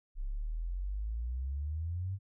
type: exponential sweep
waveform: sine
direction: up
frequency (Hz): 32.19 to 99.3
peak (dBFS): -33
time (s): 0.15-2.19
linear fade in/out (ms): 50
effects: none